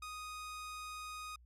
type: tone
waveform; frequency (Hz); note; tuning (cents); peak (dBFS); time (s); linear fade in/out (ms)
sawtooth; 1244.5; D#6; 0; -40; 0.02-1.36; 5
effects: added 60 Hz sine -59 dBFS peak until 1.45 s + low-pass 12000 Hz 12 dB/octave